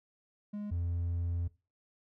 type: tone pair in turn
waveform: triangle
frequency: 207.2 / 86.17 Hz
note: G#3 / F2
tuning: -4 / -23 cents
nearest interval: octave + minor third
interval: 1519 cents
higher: first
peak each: -34 / -28 dBFS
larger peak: second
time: 0.53-0.71 / 0.71-1.48 s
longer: second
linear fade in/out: 10 ms
effects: noise-tail reverb RT60 0.3 s tail -21 dB re dry + tanh soft clip ceiling -24 dBFS